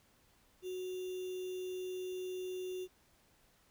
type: tone with sample-and-hold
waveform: sine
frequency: 368.4 Hz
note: F#4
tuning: 7 cents flat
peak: -38 dBFS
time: 0.62-2.88 s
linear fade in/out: 50 ms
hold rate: 3150 Hz
effects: pink hiss -69 dBFS RMS until 3.7 s